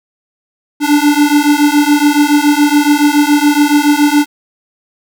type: beating tone pair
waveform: square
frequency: 290 / 297.1 Hz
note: D4 / D4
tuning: -22 / +20 cents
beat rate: 7.1 Hz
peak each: -11 dBFS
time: 0.8-4.26 s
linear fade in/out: 50 ms
effects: none